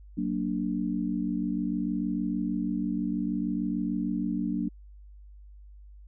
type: chord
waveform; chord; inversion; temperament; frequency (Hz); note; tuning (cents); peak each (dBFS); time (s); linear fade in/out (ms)
sine; Gb augmented; none; equal with one note detuned; 186.71 / 233.1 / 293.7; Gb3 / Bb3 / D4; +16 / 0 / 0; -31; 0.17-4.69; 10
effects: added 50 Hz sine -46 dBFS peak until 6.07 s